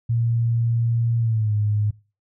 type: tone with pitch glide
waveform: sine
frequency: 116.54 to 105.03 Hz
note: A#2 to G#2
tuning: 0 to +20 cents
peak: -18 dBFS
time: 0.09-1.91 s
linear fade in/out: 10 ms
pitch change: -180 cents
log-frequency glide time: 1.19-1.54 s
effects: noise-tail reverb RT60 0.3 s tail -20 dB re dry